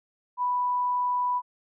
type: tone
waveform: sine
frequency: 987.8 Hz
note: B5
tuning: in tune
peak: -23 dBFS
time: 0.37-1.42 s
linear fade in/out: 50 ms
effects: none